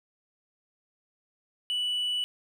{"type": "tone with tanh clipping", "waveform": "triangle", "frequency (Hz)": 2960, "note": "F#7", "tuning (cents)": 0, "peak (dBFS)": -27, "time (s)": [1.7, 2.24], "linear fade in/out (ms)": 0, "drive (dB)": 6, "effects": []}